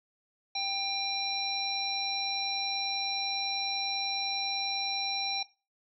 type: harmonic tone with a mistuned harmonic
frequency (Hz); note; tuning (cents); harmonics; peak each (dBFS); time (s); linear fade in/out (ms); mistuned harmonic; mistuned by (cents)
797; G5; +28; 1 / 3 / 5 / 7; -36 / -38 / -34 / -37; 0.55-5.43; 5; 1; -19
effects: noise-tail reverb RT60 0.3 s tail -17 dB re dry